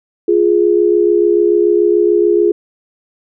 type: tone pair together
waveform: sine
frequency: 349.2 / 416.1 Hz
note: F4 / G#4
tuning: 0 / +3 cents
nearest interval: minor third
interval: 303 cents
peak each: -11 dBFS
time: 0.28-2.52 s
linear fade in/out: 5 ms
effects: none